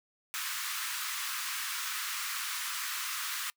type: high-pass noise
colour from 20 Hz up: pink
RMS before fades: -36 dBFS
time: 0.34-3.5 s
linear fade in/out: 0 ms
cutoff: 1100 Hz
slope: 48 dB/octave
effects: noise-tail reverb RT60 0.1 s tail -26 dB re dry